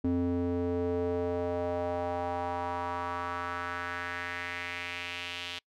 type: tone with band-pass filter sweep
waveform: square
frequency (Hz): 87.6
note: F2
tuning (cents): +6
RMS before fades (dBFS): -33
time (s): 0.04-5.59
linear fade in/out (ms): 5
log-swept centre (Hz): 290 to 3200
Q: 2.7
effects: noise-tail reverb RT60 0.1 s tail -26 dB re dry

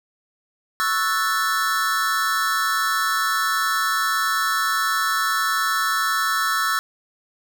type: chord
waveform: square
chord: F# minor seventh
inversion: second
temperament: equal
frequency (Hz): 1108.7 / 1318.5 / 1480 / 1760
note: C#6 / E6 / F#6 / A6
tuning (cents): 0 / 0 / 0 / 0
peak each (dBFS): -28 / -23 / -28 / -26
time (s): 0.8-6.79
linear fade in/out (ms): 0
effects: none

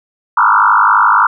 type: tone with frequency modulation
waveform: sine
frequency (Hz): 1174.7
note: D6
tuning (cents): 0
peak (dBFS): -6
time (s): 0.37-1.27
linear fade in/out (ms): 5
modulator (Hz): 51.6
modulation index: 5.2
effects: none

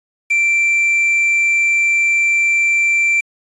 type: tone with quantisation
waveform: triangle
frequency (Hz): 2349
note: D7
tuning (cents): 0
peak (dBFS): -10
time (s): 0.3-3.21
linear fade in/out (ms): 10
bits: 6
effects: resampled to 24000 Hz

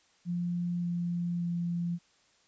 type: tone with pitch steps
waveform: sine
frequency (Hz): 174.61 / 173.4 / 172.21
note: F3 / F3 / F3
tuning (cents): 0 / -12 / -24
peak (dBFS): -29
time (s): 0.25-1.99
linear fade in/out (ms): 50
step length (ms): 580
effects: white hiss -66 dBFS RMS until 2.47 s + resampled to 16000 Hz

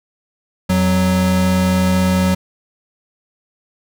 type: tone pair together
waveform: square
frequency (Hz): 87.01 / 185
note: F2 / F#3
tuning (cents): -6 / 0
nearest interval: octave + minor second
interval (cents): 1306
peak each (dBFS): -20 / -14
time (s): 0.69-2.35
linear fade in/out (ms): 10
effects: none

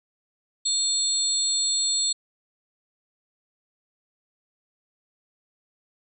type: tone cluster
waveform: sine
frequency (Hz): 3597 / 4280 / 7800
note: A7 / C8 / B8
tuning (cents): +37 / +38 / -23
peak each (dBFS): -30 / -27 / -23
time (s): 0.65-2.13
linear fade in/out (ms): 10
effects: none

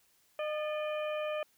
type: harmonic tone with a mistuned harmonic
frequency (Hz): 609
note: D#5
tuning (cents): -37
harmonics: 1 / 2 / 3 / 4 / 5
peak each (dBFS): -33 / -42 / -48 / -44 / -49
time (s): 0.39-1.43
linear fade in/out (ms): 2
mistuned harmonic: 3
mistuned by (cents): -65
effects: white hiss -69 dBFS RMS until 1.57 s

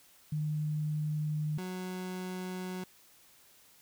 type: tone pair in turn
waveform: sine / 30% pulse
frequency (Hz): 151.9 / 183.94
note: D#3 / F#3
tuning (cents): -41 / -10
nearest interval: minor third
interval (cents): 331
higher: second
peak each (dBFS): -30 / -34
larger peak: first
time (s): 0.32-1.58 / 1.58-2.84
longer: neither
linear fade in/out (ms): 5
effects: white hiss -61 dBFS RMS until 3.81 s

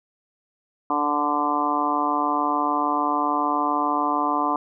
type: harmonic tone with a mistuned harmonic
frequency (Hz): 146.83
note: D3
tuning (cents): 0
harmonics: 2 / 3 / 4 / 5 / 6 / 7 / 8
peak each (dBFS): -27 / -35 / -34 / -27 / -28 / -24 / -27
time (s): 0.9-4.56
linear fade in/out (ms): 2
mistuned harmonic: 3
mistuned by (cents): +18
effects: none

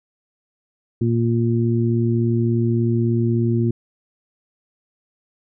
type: harmonic tone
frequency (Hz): 116.54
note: A#2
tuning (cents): 0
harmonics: 1 / 2 / 3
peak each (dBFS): -18 / -21 / -23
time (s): 1.01-3.71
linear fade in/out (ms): 5
effects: none

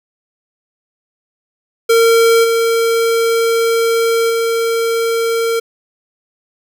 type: tone with level steps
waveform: square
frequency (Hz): 458.5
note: A#4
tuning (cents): -29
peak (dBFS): -8 / -12 / -14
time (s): 1.89-5.6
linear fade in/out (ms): 10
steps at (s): 2.43 / 4.29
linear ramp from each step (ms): 20
effects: none

